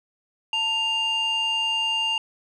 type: tone pair together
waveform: sine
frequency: 894.8 / 2800 Hz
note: A5 / F7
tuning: +29 / +4 cents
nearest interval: octave + minor sixth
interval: 1975 cents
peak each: -27 / -20 dBFS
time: 0.53-2.18 s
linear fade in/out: 2 ms
effects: tanh soft clip ceiling -19 dBFS